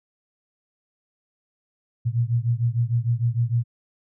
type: beating tone pair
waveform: sine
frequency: 115.4 / 122 Hz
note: A#2 / B2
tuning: -17 / -21 cents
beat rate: 6.6 Hz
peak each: -22 / -23 dBFS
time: 2.05-3.64 s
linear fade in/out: 20 ms
effects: none